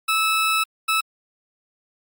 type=tone bursts at uneven times; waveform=20% pulse; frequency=1306 Hz; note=E6; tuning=17 cents flat; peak=-13 dBFS; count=2; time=0.08-0.64 / 0.88-1.01 s; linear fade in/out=10 ms; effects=Opus 48 kbps